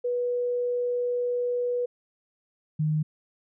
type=tone pair in turn; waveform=sine; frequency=488.7 / 153.93 Hz; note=B4 / D#3; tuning=-18 / -18 cents; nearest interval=octave + minor sixth; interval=2000 cents; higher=first; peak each=-24 / -22 dBFS; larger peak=second; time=0.04-1.86 / 2.79-3.03 s; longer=first; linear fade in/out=10 ms; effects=none